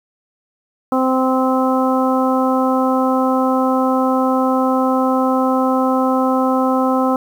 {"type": "harmonic tone", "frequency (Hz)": 260, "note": "C4", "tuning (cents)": -11, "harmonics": [1, 2, 3, 4, 5], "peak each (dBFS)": [-16, -19, -21, -22, -23], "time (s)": [0.92, 7.16], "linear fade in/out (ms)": 2, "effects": ["7-bit"]}